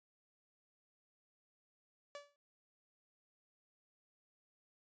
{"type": "tone with exponential decay", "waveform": "sawtooth", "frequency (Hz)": 576, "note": "D5", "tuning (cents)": -34, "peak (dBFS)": -40, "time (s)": [2.15, 2.36], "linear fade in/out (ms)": 1, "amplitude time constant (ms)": 45, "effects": ["resampled to 16000 Hz"]}